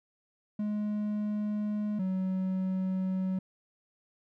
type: tone pair in turn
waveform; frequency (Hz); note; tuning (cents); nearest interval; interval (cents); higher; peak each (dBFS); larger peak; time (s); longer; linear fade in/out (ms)
triangle; 209.7 / 187.68; G#3 / F#3; +17 / +25; major second; 192; first; -27 / -26; second; 0.59-1.99 / 1.99-3.39; neither; 5
effects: none

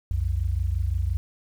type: tone pair together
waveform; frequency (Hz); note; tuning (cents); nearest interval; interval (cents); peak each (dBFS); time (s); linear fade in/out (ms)
sine; 62.7 / 88.47; B1 / F2; +27 / +23; tritone; 596; -25; 0.11-1.17; 0
effects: 9-bit

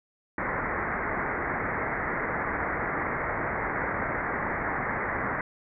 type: low-pass noise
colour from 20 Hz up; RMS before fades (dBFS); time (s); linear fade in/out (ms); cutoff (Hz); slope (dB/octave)
white; -30; 0.38-5.41; 2; 2100; 96
effects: none

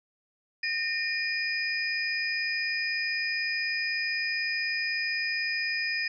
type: tone cluster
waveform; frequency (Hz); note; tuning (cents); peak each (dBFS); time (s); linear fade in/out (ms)
sine; 1829 / 2422 / 4988; A#6 / D#7 / D#8; -33 / -47 / +3; -31 / -31 / -33; 0.63-6.08; 5
effects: none

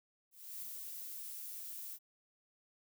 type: noise with ADSR envelope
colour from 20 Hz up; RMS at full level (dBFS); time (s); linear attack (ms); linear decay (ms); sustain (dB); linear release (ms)
violet; -44; 0.31-1.99; 310; 12; -2; 54
effects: none

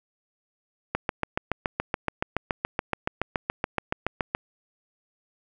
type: click train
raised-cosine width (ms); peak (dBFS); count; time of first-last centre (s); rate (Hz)
0.5; -9; 25; 0.95-4.349; 7.06
effects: none

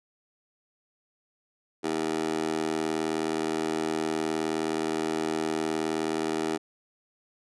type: tone with high-pass filter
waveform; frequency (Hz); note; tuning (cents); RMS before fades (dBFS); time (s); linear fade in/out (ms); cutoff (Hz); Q
15% pulse; 79.3; D#2; +33; -29; 1.83-6.58; 20; 380; 2.6
effects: resampled to 24000 Hz

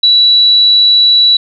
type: tone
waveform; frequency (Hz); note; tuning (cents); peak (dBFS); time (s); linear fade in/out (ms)
sine; 3933; B7; -8; -4; 0.03-1.37; 5
effects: none

